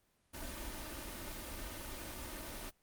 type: noise with comb filter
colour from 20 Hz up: pink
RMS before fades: -44 dBFS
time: 0.33-2.71 s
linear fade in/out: 20 ms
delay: 3.3 ms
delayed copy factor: +0.75
effects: pink hiss -75 dBFS RMS until 2.82 s + Opus 24 kbps